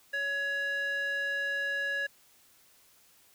square tone with band-pass filter, 560 Hz, C#5, 18 cents sharp, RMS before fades -32 dBFS, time 0.13-2.07 s, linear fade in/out 10 ms, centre 1900 Hz, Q 6.4, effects white hiss -62 dBFS RMS until 3.34 s

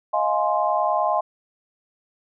sine chord, F minor seventh, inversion third, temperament just, 628.6 / 698.5 / 838.1 / 1047.7 Hz, Eb5 / F5 / Ab5 / C6, +18 / 0 / +16 / +2 cents, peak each -24 dBFS, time 0.13-1.21 s, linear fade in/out 10 ms, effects none

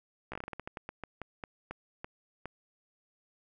slowing click train, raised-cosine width 0.5 ms, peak -24 dBFS, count 18, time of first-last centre 0.32-2.456 s, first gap 15 ms, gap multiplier 1.23, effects none

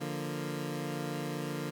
20% pulse chord, Bb major, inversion first, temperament equal, 146.83 / 174.61 / 233.1 Hz, D3 / F3 / Bb3, 0 / 0 / 0 cents, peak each -32 / -35 / -36 dBFS, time 0-1.71 s, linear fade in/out 20 ms, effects none

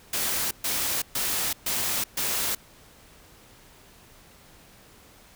white noise bursts, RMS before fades -27 dBFS, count 5, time 0.13-2.55 s, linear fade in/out 5 ms, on 380 ms, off 130 ms, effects pink hiss -53 dBFS RMS until 5.35 s

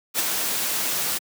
white noise with ADSR envelope, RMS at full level -20 dBFS, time 0.14-1.19 s, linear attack 52 ms, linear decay 20 ms, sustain -5 dB, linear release 22 ms, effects high-pass 150 Hz 12 dB/octave

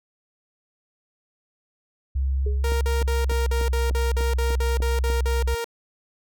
sine tone with pitch glide, 67 to 64.01 Hz, C2 to C2, +42 to -37 cents, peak -20 dBFS, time 2.15-5.55 s, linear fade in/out 10 ms, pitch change -79 cents, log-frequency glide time 2.97-3.51 s
sine tone with exponential decay, 415.3 Hz, G#4, in tune, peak -27 dBFS, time 2.46-2.69 s, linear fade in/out 5 ms, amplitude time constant 49 ms
sawtooth tone bursts, 466.2 Hz, A#4, in tune, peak -22 dBFS, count 14, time 2.64-5.644 s, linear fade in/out 2 ms, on 170 ms, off 48 ms
click train, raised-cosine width 2 ms, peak -21 dBFS, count 9, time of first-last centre 2.72-5.101 s, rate 3.36 Hz
effects none

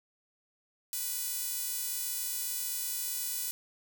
sawtooth tone with high-pass filter, 493.9 Hz, B4, in tune, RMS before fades -35 dBFS, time 0.93-3.51 s, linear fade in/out 0 ms, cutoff 9000 Hz, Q 0.59, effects 10-bit

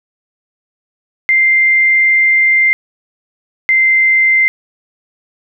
sine tone pair in turn, 2093 / 2082 Hz, C7 / C7, 0 / -9 cents, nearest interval unison, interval 9 cents, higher first, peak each -7 dBFS, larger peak neither, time 1.29-2.73 / 3.69-4.48 s, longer first, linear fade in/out 0 ms, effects none

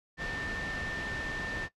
sine tone in noise, 1794 Hz, A6, 33 cents sharp, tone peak -36 dBFS, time 0.17-1.69 s, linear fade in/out 50 ms, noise pink, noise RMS -38 dBFS, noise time 0.17-1.69 s, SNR -1 dB, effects noise-tail reverb RT60 0.1 s tail -17 dB re dry + low-pass 4000 Hz 12 dB/octave

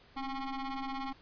25% pulse ring-modulated tone, 272.7 Hz, C#4, 28 cents flat, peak -29 dBFS, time 0.16-1.13 s, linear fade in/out 10 ms, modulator 537 Hz, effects pink hiss -60 dBFS RMS until 1.21 s + resampled to 11025 Hz

